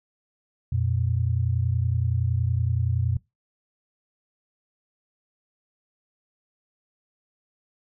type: tone pair together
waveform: sine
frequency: 89 / 119.69 Hz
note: F2 / A#2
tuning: +33 / +46 cents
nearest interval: perfect fourth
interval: 513 cents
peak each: -24 dBFS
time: 0.72-3.17 s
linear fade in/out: 5 ms
effects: noise-tail reverb RT60 0.2 s tail -21 dB re dry